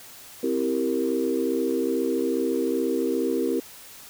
sine chord, C dominant seventh, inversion none, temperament equal, 261.6 / 329.6 / 392 / 466.2 Hz, C4 / E4 / G4 / Bb4, 0 / 0 / 0 / 0 cents, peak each -27 dBFS, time 0.43-3.6 s, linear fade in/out 5 ms, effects tanh soft clip ceiling -12 dBFS + white hiss -45 dBFS RMS until 4.09 s

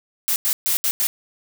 blue noise bursts at uneven times, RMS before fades -20 dBFS, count 5, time 0.28-0.36 / 0.45-0.53 / 0.66-0.77 / 0.84-0.91 / 1-1.07 s, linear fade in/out 0 ms, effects none

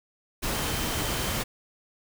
sine tone in noise, 3102 Hz, G7, 19 cents flat, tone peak -40 dBFS, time 0.54-1.4 s, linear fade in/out 20 ms, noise pink, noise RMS -29 dBFS, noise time 0.42-1.44 s, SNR -14 dB, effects none

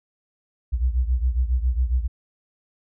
sine beating tone pair, 60 / 67.3 Hz, B1 / C2, -49 / +49 cents, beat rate 7.3 Hz, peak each -20 / -24 dBFS, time 0.72-2.08 s, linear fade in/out 20 ms, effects none

